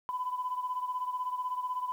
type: beating tone pair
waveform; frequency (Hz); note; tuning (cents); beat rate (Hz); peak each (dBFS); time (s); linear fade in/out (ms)
sine; 1000 / 1016; B5 / B5; +21 / +49; 16; -32 / -37; 0.09-1.92; 0
effects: tanh soft clip ceiling -24 dBFS + 10-bit